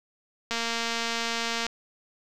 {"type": "click train", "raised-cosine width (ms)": 0.2, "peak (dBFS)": -12, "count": 268, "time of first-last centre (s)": [0.51, 1.666], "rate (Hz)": 231, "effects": []}